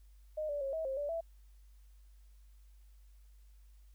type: tone with pitch steps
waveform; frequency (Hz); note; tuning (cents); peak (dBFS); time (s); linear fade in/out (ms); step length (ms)
sine; 616 / 580 / 545 / 642 / 534 / 580 / 663; D#5 / D5 / C#5 / E5 / C5 / D5 / E5; -17 / -22 / -29 / -46 / +35 / -22 / +10; -34; 0.37-1.21; 10; 120
effects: added 50 Hz sine -56 dBFS peak until 3.94 s + white hiss -75 dBFS RMS until 3.94 s